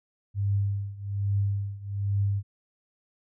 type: tone with tremolo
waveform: sine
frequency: 100 Hz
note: G2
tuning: 35 cents sharp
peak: -21 dBFS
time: 0.34-2.43 s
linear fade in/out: 50 ms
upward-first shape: triangle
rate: 1.2 Hz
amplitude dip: 90%
effects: none